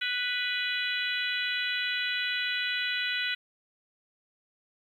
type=harmonic tone with a mistuned harmonic; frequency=493.9 Hz; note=B4; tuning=in tune; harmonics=3 / 4 / 5 / 6 / 7 / 8; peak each=-33 / -34 / -35 / -36 / -36 / -37 dBFS; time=0.01-3.35 s; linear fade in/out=10 ms; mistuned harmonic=7; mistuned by=-48 cents; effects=10-bit